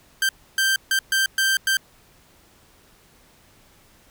sawtooth tone bursts at uneven times, 1568 Hz, G6, in tune, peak -14 dBFS, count 6, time 0.22-0.29 / 0.58-0.76 / 0.91-0.99 / 1.12-1.26 / 1.38-1.57 / 1.67-1.77 s, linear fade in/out 2 ms, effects pink hiss -55 dBFS RMS until 4.1 s

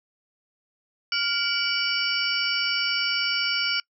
sine tone cluster, 1405 / 2296 / 2950 / 4630 / 5380 Hz, F6 / D7 / F#7 / D8 / E8, +10 / -40 / -6 / -25 / +34 cents, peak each -29 dBFS, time 1.12-3.8 s, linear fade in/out 2 ms, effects noise-tail reverb RT60 0.1 s tail -25 dB re dry

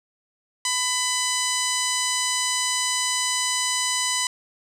10% pulse tone with low-pass filter, 1000 Hz, B5, 21 cents sharp, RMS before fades -24 dBFS, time 0.65-4.27 s, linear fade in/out 2 ms, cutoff 9000 Hz, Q 7.4, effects none

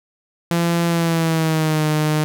sawtooth tone with pitch glide, 170 to 153.21 Hz, F3 to D#3, -46 to -26 cents, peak -12 dBFS, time 0.51-2.24 s, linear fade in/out 0 ms, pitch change -180 cents, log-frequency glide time 0.87-1.87 s, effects none

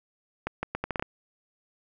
accelerating click train, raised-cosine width 0.5 ms, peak -14 dBFS, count 8, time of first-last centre 0.47-1.025 s, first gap 160 ms, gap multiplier 0.75, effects none

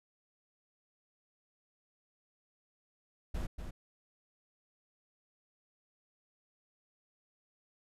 brown noise with echo, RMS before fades -35 dBFS, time 3.34-3.47 s, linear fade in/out 10 ms, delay 240 ms, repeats 1, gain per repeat -6 dB, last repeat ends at 3.71 s, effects resampled to 32000 Hz

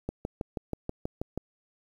click train, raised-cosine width 2 ms, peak -18 dBFS, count 9, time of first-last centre 0.09-1.376 s, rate 6.22 Hz, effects 9-bit

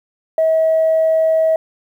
sine tone, 642 Hz, E5, 46 cents flat, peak -10 dBFS, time 0.38-1.56 s, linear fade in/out 2 ms, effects tanh soft clip ceiling -7 dBFS + 8-bit

